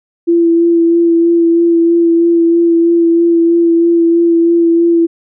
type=tone with vibrato; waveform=sine; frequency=337 Hz; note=E4; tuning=38 cents sharp; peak=-6 dBFS; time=0.27-5.07 s; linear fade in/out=20 ms; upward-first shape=sine; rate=3.1 Hz; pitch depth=17 cents each way; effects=none